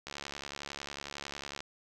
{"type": "click train", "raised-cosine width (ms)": 0.2, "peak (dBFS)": -22, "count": 110, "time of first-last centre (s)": [0.07, 1.605], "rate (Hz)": 71, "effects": []}